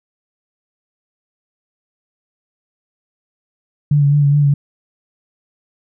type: tone with vibrato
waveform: sine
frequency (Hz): 144.2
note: D3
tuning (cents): -31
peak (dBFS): -9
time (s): 3.91-4.54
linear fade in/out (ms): 5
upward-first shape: sine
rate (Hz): 4.8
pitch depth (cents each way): 33
effects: none